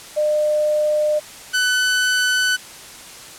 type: tone pair in turn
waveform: sine / sawtooth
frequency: 604 / 1500.6 Hz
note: D5 / F#6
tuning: +48 / +24 cents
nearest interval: octave + major third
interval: 1576 cents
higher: second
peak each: -15 / -12 dBFS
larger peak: second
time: 0.16-1.2 / 1.53-2.57 s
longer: neither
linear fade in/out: 20 ms
effects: white hiss -38 dBFS RMS until 3.38 s + low-pass 10000 Hz 12 dB/octave